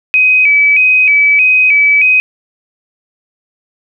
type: tone with vibrato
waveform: sine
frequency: 2402 Hz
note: D7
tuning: 38 cents sharp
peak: -5 dBFS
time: 0.14-2.2 s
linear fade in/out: 0 ms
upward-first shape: square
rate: 1.6 Hz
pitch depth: 80 cents each way
effects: none